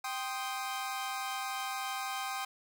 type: chord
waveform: sawtooth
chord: C minor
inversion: second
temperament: equal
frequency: 784 / 1046.5 / 1244.5 Hz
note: G5 / C6 / Eb6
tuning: 0 / 0 / 0 cents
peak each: -34 / -37 / -37 dBFS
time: 0.04-2.45 s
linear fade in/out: 5 ms
effects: none